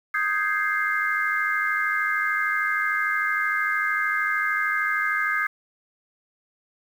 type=chord; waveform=sine; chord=Ab major seventh; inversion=second; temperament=equal; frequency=1244.5 / 1568 / 1661.2 / 2093 Hz; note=Eb6 / G6 / Ab6 / C7; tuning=0 / 0 / 0 / 0 cents; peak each=-27 dBFS; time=0.14-5.47 s; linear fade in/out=5 ms; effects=8-bit